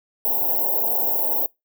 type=band-stop noise; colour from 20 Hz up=white; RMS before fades=-21 dBFS; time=0.25-1.46 s; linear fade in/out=0 ms; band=930 to 13000 Hz; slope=96 dB/octave; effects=noise-tail reverb RT60 0.2 s tail -25 dB re dry + high-pass 400 Hz 12 dB/octave